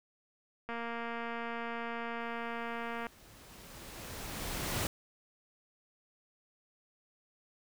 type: click train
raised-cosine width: 0.5 ms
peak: -25 dBFS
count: 555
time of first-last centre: 0.69-3.068 s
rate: 233 Hz
type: noise with exponential growth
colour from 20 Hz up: pink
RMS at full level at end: -33 dBFS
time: 2.2-4.87 s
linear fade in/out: 1 ms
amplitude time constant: 580 ms
effects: none